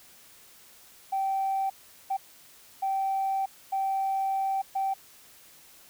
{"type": "tone bursts at uneven times", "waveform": "sine", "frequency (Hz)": 776, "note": "G5", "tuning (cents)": -18, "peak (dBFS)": -24, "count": 5, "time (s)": [[1.12, 1.7], [2.1, 2.17], [2.82, 3.46], [3.72, 4.62], [4.75, 4.94]], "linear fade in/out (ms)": 10, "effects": ["tanh soft clip ceiling -21 dBFS", "white hiss -54 dBFS RMS until 5.89 s"]}